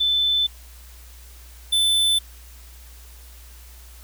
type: tone pair in turn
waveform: sine / square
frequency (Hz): 3520 / 3520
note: A7 / A7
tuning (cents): 0 / 0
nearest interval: unison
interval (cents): 0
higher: neither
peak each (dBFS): -17 / -17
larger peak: neither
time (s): 0-0.47 / 1.72-2.19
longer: neither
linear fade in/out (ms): 10
effects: added 60 Hz sine -42 dBFS peak until 4.03 s + white hiss -49 dBFS RMS until 4.03 s